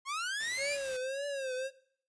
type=linear sweep; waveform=sawtooth; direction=up; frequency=1046.5 to 2487 Hz; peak=-30 dBFS; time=0.05-0.78 s; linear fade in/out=50 ms
type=noise; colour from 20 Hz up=white; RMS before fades=-46 dBFS; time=0.4-0.97 s; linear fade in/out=5 ms
type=tone with vibrato; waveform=square; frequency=540 Hz; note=C#5; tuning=45 cents flat; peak=-35 dBFS; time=0.57-1.71 s; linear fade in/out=50 ms; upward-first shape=triangle; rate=1.8 Hz; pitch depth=120 cents each way
effects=noise-tail reverb RT60 0.6 s tail -20 dB re dry + resampled to 22050 Hz